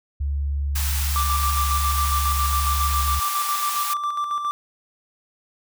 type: tone with pitch glide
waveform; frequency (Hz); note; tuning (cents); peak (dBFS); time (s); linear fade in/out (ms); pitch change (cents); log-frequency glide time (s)
sine; 70.8 to 70.03; C#2 to C#2; +37 to +18; -21; 0.2-3.2; 10; -19; 1.02-2.54
type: high-pass noise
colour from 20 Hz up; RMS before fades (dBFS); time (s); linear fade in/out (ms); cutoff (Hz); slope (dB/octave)
white; -28; 0.75-3.94; 10; 750; 96
type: tone with tremolo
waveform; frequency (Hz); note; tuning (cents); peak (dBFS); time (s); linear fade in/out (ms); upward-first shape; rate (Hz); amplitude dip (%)
triangle; 1174.7; D6; 0; -19; 1.16-4.51; 0; square; 7.3; 45
effects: none